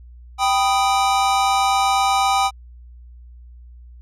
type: chord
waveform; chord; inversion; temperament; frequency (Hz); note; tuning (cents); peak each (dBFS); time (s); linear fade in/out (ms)
square; G augmented; none; equal; 784 / 987.8 / 1244.5; G5 / B5 / D#6; 0 / 0 / 0; -18 / -24 / -22; 0.38-2.51; 50
effects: added 60 Hz sine -39 dBFS peak until 4.01 s + low-pass 9000 Hz 12 dB/octave